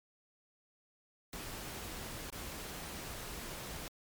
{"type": "noise with dropouts", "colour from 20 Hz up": "pink", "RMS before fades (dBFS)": -44, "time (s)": [1.33, 3.88], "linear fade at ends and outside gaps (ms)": 1, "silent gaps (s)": [2.302, 2.325], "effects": ["MP3 96 kbps"]}